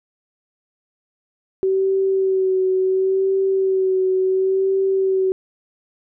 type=tone with vibrato; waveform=sine; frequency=380.3 Hz; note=F#4; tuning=48 cents sharp; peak=-15 dBFS; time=1.63-5.32 s; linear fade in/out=0 ms; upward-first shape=sine; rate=0.71 Hz; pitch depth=25 cents each way; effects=none